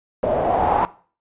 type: noise with low-pass filter sweep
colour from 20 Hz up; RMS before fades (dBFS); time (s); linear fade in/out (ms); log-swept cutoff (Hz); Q
white; -19; 0.23-0.85; 0; 570 to 900; 6.3
effects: noise-tail reverb RT60 0.4 s tail -18 dB re dry + resampled to 8000 Hz